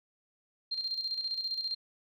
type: tone with tremolo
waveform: sine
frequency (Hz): 4186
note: C8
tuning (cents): 0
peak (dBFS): -30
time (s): 0.71-1.75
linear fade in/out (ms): 10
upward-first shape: square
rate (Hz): 15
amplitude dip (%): 55
effects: none